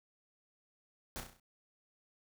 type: noise with echo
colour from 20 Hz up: pink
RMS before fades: -42 dBFS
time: 1.16-1.2 s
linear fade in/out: 0 ms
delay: 33 ms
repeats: 6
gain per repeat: -5 dB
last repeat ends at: 1.398 s
effects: none